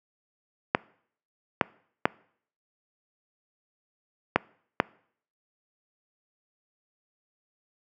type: clicks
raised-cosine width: 0.5 ms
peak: -3 dBFS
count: 5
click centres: 0.749 / 1.612 / 2.055 / 4.36 / 4.801 s
effects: noise-tail reverb RT60 0.6 s tail -24 dB re dry + high-pass 150 Hz 12 dB/octave